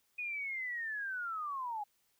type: linear sweep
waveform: sine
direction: down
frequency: 2489 to 806 Hz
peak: -36 dBFS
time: 0.18-1.84 s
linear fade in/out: 10 ms
effects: white hiss -75 dBFS RMS until 2.19 s